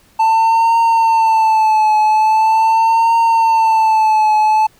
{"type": "tone with vibrato", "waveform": "triangle", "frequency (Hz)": 887, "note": "A5", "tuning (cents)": 14, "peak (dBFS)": -7, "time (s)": [0.19, 4.67], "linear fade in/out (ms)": 10, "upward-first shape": "triangle", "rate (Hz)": 0.42, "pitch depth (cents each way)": 64, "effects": ["pink hiss -51 dBFS RMS until 4.79 s"]}